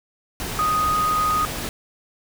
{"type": "tone in noise", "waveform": "sine", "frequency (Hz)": 1244.5, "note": "D#6", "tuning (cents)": 0, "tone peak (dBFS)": -18, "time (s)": [0.59, 1.45], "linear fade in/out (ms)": 0, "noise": "pink", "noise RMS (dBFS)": -29, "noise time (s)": [0.4, 1.69], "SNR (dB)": 8, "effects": []}